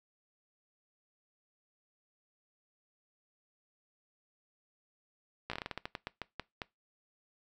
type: slowing click train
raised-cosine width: 0.3 ms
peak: -21 dBFS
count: 15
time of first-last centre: 5.5-6.618 s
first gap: 15 ms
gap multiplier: 1.23
effects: noise-tail reverb RT60 0.2 s tail -21 dB re dry